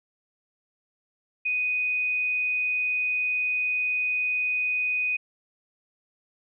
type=tone; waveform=sine; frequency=2491 Hz; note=D#7; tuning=1 cent sharp; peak=-23 dBFS; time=1.45-5.17 s; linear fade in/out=10 ms; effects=none